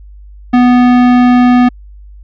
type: tone with tanh clipping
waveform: sine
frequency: 246.9 Hz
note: B3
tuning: in tune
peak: -6 dBFS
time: 0.53-1.69 s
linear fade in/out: 10 ms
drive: 18 dB
effects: added 50 Hz sine -31 dBFS peak until 2.23 s